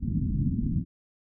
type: low-pass noise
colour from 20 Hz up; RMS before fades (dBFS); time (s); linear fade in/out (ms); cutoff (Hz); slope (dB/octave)
white; -27; 0-0.85; 50; 250; 48
effects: none